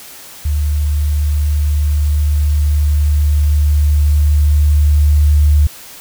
sine tone with level ramp, 74 Hz, D2, 14 cents sharp, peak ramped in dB -12 to -6 dBFS, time 0.45-5.67 s, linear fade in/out 5 ms, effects white hiss -35 dBFS RMS until 6 s

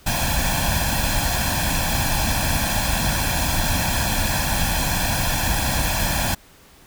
pink noise with comb filter, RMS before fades -21 dBFS, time 0.06-6.35 s, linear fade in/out 10 ms, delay 1.2 ms, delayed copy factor +0.8, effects pink hiss -50 dBFS RMS until 6.86 s

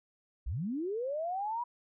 sine linear sweep, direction up, 43.88 to 982 Hz, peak -32 dBFS, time 0.46-1.64 s, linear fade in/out 10 ms, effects none

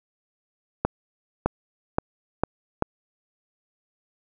accelerating click train, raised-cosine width 1 ms, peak -6 dBFS, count 5, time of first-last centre 0.85-2.824 s, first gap 610 ms, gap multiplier 0.86, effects none

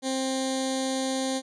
10% pulse tone with notch filter, 263.8 Hz, C4, 14 cents sharp, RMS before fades -28 dBFS, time 0.02-1.42 s, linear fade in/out 50 ms, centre 1300 Hz, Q 0.52, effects resampled to 22050 Hz

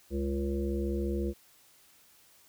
harmonic tone with a mistuned harmonic, 69.3 Hz, C#2, in tune, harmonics 1 / 3 / 5 / 7 / 8, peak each -32 / -35 / -34 / -39 / -46 dBFS, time 0.1-1.34 s, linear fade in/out 50 ms, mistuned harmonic 7, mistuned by -18 cents, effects white hiss -61 dBFS RMS until 2.48 s

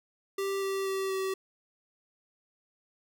square tone with pitch steps, 392 / 388.8 / 385.7 / 382.6 Hz, G4 / G4 / G4 / G4, 0 / -14 / -28 / -42 cents, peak -30 dBFS, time 0.38-1.34 s, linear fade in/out 5 ms, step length 240 ms, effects none

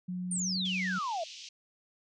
sine tone with pitch glide, 180.9 to 186.09 Hz, F#3 to F#3, -39 to +10 cents, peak -33 dBFS, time 0.08-0.99 s, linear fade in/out 10 ms, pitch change +49 cents, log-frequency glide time 0.39-0.47 s
sine exponential sweep, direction down, 9290 to 624 Hz, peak -31 dBFS, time 0.31-1.24 s, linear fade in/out 5 ms
pink band-pass noise, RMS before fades -47 dBFS, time 0.65-1.49 s, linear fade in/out 5 ms, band 2600 to 6400 Hz, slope 48 dB/octave
effects none

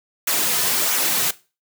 white noise with flanger, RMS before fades -20 dBFS, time 0.27-1.31 s, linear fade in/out 5 ms, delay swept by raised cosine 0.21 to 3.71 ms, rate 1.5 Hz, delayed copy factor -0.5, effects noise-tail reverb RT60 0.3 s tail -18 dB re dry + high-pass 150 Hz 12 dB/octave

